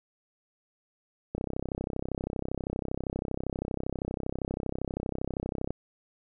click train, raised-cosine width 2 ms, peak -18 dBFS, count 143, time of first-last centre 1.35-5.706 s, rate 32.6 Hz, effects none

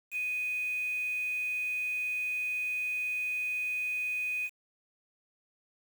sine tone with quantisation, 2493 Hz, D#7, 3 cents sharp, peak -30 dBFS, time 0.11-4.5 s, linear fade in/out 50 ms, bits 8, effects none

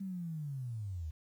sine linear sweep, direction down, 197.4 to 73.42 Hz, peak -37 dBFS, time 0-1.11 s, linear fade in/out 10 ms, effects 11-bit

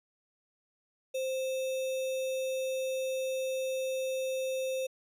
sine tone with sample-and-hold, 523.3 Hz, C5, in tune, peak -30 dBFS, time 1.14-4.87 s, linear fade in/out 10 ms, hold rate 3150 Hz, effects resampled to 32000 Hz

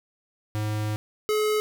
square tone pair in turn, 106.6 / 426.4 Hz, G#2 / G#4, +46 / +46 cents, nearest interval 2 octaves, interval 2400 cents, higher second, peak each -26 / -22 dBFS, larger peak second, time 0.55-0.96 / 1.29-1.6 s, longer first, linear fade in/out 0 ms, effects none

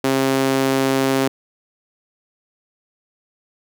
sawtooth tone with high-pass filter, 134.2 Hz, C3, 44 cents sharp, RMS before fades -18 dBFS, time 0.04-1.28 s, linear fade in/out 5 ms, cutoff 300 Hz, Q 1.5, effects none

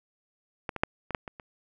clicks, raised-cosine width 0.5 ms, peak -16 / -19 / -7 / -21 / -10 / -23 / -28 dBFS, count 7, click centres 0.692 / 0.763 / 0.835 / 1.107 / 1.148 / 1.278 / 1.398 s, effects none

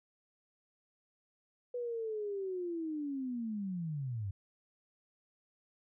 sine linear sweep, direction down, 493.9 to 92.5 Hz, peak -35 dBFS, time 1.74-4.31 s, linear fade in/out 5 ms, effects none

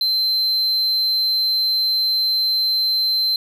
triangle tone, 4100 Hz, C8, 36 cents flat, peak -15 dBFS, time 0.01-3.36 s, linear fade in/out 2 ms, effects none

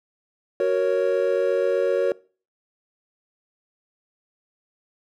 triangle chord, F# major, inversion none, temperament equal with one note detuned, 371.3 / 466.2 / 554.4 Hz, F#4 / A#4 / C#5, +6 / 0 / 0 cents, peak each -22 / -21 / -20 dBFS, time 0.6-2.12 s, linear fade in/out 2 ms, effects noise-tail reverb RT60 0.4 s tail -22 dB re dry

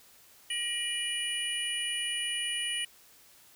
sine tone cluster, 1895 / 2403 / 2932 / 9450 Hz, A#6 / D7 / F#7 / D9, +28 / +39 / -16 / +10 cents, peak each -39 / -38 / -32 / -38 dBFS, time 0.5-2.85 s, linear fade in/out 5 ms, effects white hiss -58 dBFS RMS until 3.55 s

